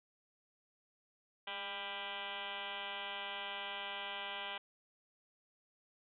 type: tone with frequency modulation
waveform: sine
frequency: 1975.5 Hz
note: B6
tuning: in tune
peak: -40 dBFS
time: 1.47-4.58 s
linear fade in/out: 5 ms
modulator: 196 Hz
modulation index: 7
effects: none